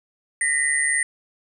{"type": "tone cluster", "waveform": "sine", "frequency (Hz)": [1851, 1994, 8950], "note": ["A#6", "B6", "C#9"], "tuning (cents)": [-13, 16, 16], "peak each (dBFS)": -23, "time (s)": [0.41, 1.03], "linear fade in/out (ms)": 2, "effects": ["9-bit"]}